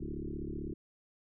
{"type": "tone with frequency modulation", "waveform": "sine", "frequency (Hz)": 185, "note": "F#3", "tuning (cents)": 0, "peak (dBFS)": -36, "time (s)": [0, 0.74], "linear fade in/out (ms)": 10, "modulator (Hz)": 35.7, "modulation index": 5.3, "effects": []}